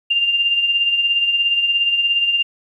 sine tone with tremolo, 2794 Hz, F7, in tune, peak -12 dBFS, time 0.1-2.43 s, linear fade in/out 10 ms, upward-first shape sine, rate 17 Hz, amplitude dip 50%, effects 9-bit

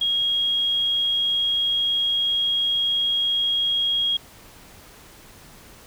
sine tone, 3279 Hz, G#7, 23 cents flat, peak -19 dBFS, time 0.01-4.17 s, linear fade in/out 5 ms, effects pink hiss -47 dBFS RMS until 5.86 s

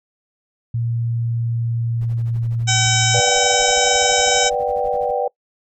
sine tone with pitch glide, 116.9 to 116.03 Hz, A#2 to A#2, +5 to -8 cents, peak -18 dBFS, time 0.74-3.2 s, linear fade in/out 5 ms, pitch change -13 cents, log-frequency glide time 0.93-2.39 s
brown noise with tremolo, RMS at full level -37 dBFS, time 2.01-5.11 s, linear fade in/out 2 ms, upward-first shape sine, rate 12 Hz, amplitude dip 100%
harmonic tone, 762 Hz, G5, 49 cents flat, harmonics 1 / 2 / 3 / 4 / 5 / 7 / 8 / 9 / 10, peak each -24 / -24 / -24 / -24 / -24 / -24 / -24 / -24 / -24 dBFS, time 2.67-4.5 s, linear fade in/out 20 ms
sine chord, G major seventh, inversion first, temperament just, 490 / 588 / 735 / 784 Hz, B4 / D5 / F#5 / G5, -14 / +2 / -12 / 0 cents, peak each -21 / -23 / -26 / -22 dBFS, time 3.14-5.28 s, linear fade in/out 5 ms
effects noise-tail reverb RT60 0.1 s tail -24 dB re dry

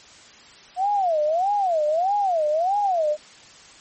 sine tone with vibrato, 703 Hz, F5, 11 cents sharp, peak -18 dBFS, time 0.76-3.17 s, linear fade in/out 50 ms, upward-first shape sine, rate 1.6 Hz, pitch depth 280 cents each way, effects white hiss -47 dBFS RMS until 3.8 s + MP3 32 kbps

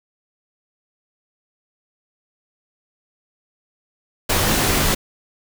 pink noise with comb filter, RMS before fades -18 dBFS, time 4.29-4.95 s, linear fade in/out 10 ms, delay 17 ms, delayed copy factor -0.5, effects none

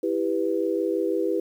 sine chord, E minor, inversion none, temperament just, 329.6 / 395.6 / 494.4 Hz, E4 / G4 / B4, 0 / +16 / +2 cents, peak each -26 / -26 / -27 dBFS, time 0.03-1.4 s, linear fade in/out 5 ms, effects 9-bit

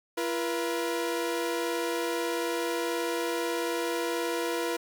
sawtooth tone pair together, 340 / 480.8 Hz, F4 / B4, -46 / -46 cents, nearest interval tritone, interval 600 cents, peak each -27 dBFS, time 0.17-4.77 s, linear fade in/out 10 ms, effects 9-bit

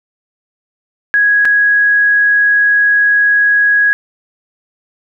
sine tone with dropouts, 1661.2 Hz, G#6, in tune, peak -7 dBFS, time 1.14-3.93 s, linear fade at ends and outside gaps 0 ms, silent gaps 1.45-1.454 s, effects none

